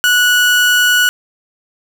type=tone; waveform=30% pulse; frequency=1470 Hz; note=F#6; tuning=12 cents flat; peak=-6 dBFS; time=0.04-1.09 s; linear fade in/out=0 ms; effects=none